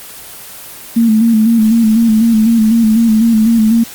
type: tone with vibrato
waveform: sine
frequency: 224.1 Hz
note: A3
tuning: 32 cents sharp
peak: -6 dBFS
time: 0.96-3.84 s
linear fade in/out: 10 ms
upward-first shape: square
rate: 4 Hz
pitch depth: 50 cents each way
effects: white hiss -31 dBFS RMS until 3.94 s + Opus 24 kbps